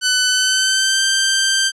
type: tone with pitch glide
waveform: 10% pulse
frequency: 1500 to 1568.2 Hz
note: F#6 to G6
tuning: +23 to 0 cents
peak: -4 dBFS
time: 0.01-1.72 s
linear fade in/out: 50 ms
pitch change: +77 cents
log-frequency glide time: 0.25-1.04 s
effects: low-pass 8000 Hz 12 dB/octave